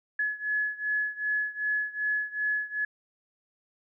sine beating tone pair, 1700 / 1702.6 Hz, G#6 / G#6, +40 / +43 cents, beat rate 2.6 Hz, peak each -29 / -31 dBFS, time 0.19-2.85 s, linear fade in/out 5 ms, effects none

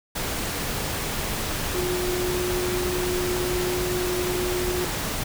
sine tone in noise, 360.6 Hz, F#4, 45 cents flat, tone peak -25 dBFS, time 1.74-4.85 s, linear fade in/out 10 ms, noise pink, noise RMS -28 dBFS, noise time 0.15-5.24 s, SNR 0 dB, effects none

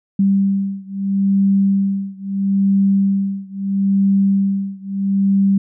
sine beating tone pair, 196 / 196.76 Hz, G3 / G3, 0 / +7 cents, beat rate 0.76 Hz, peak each -16 / -17 dBFS, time 0.19-5.58 s, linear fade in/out 5 ms, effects none

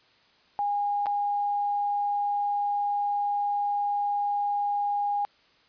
sine tone with dropouts, 817 Hz, G#5, 29 cents flat, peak -24 dBFS, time 0.59-5.25 s, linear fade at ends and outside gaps 0 ms, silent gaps 1.059-1.067 s, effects white hiss -61 dBFS RMS until 5.68 s + resampled to 11025 Hz

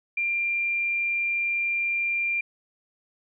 sine tone, 2383 Hz, D7, 25 cents sharp, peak -23 dBFS, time 0.17-2.41 s, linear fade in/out 5 ms, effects none

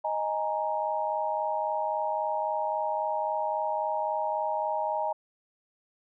sine chord, D# suspended fourth, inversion none, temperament just, 622.3 / 829.7 / 933.4 Hz, D#5 / G#5 / A#5, 0 / -2 / +2 cents, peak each -31 dBFS, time 0.04-5.13 s, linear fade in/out 10 ms, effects none

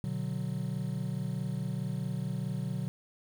triangle chord, B minor, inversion none, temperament just, 123.47 / 148.16 / 185.21 Hz, B2 / D3 / F#3, 0 / +16 / +2 cents, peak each -34 dBFS, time 0.04-2.88 s, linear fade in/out 0 ms, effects 9-bit

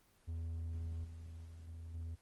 triangle tone with level steps, 82.41 Hz, E2, in tune, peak -37 / -45 / -48 / -44 / -39 dBFS, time 0.27-2.16 s, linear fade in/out 20 ms, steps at 1.04 / 1.45 / 1.67 / 1.94 s, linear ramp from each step 5 ms, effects pink hiss -70 dBFS RMS until 2.21 s + Opus 24 kbps

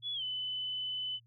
sine tone with pitch glide, 3400 to 3012 Hz, G#7 to F#7, +40 to +30 cents, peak -34 dBFS, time 0.02-1.2 s, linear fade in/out 50 ms, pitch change -210 cents, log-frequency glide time 0.14-0.23 s, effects added 116 Hz sine -62 dBFS peak until 1.26 s

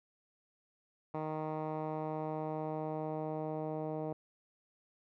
10% pulse tone with low-pass filter sweep, 155.56 Hz, D#3, in tune, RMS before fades -38 dBFS, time 1.14-4.13 s, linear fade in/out 5 ms, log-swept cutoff 1100 to 640 Hz, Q 1.3, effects none

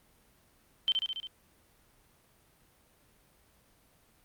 sine tone with echo, 3100 Hz, G7, 20 cents flat, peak -23 dBFS, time 0.88-0.92 s, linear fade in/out 0 ms, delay 70 ms, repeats 5, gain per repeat -3 dB, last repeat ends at 1.27 s, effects pink hiss -65 dBFS RMS until 4.24 s + Opus 32 kbps

